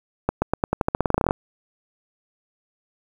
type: accelerating click train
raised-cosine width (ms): 1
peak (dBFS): -5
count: 18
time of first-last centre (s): 0.29-1.309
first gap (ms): 130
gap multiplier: 0.89
effects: 7-bit